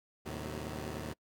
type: tone cluster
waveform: 10% pulse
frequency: 76.5 / 109.9 / 128.5 / 186.4 Hz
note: D#2 / A2 / C3 / F#3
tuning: -29 / -2 / -31 / +13 cents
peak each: -33 / -36 / -38 / -39 dBFS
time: 0.25-1.14 s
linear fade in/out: 20 ms
effects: noise-tail reverb RT60 0.1 s tail -25 dB re dry